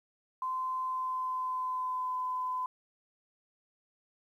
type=tone with pitch glide; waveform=sine; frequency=1031 to 1013.9 Hz; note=C6 to B5; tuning=-26 to +45 cents; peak=-31 dBFS; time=0.42-2.66 s; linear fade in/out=2 ms; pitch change=-29 cents; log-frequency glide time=0.83-2.14 s; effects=11-bit